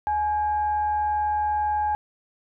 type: tone with frequency modulation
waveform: sine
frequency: 842 Hz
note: G#5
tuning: 24 cents sharp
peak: -21 dBFS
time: 0.07-1.95 s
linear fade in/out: 0 ms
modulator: 766 Hz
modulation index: 0.28
effects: none